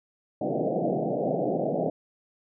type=band-pass noise; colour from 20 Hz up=white; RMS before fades=-27 dBFS; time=0.41-1.9 s; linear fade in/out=5 ms; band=130 to 740 Hz; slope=96 dB/octave; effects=none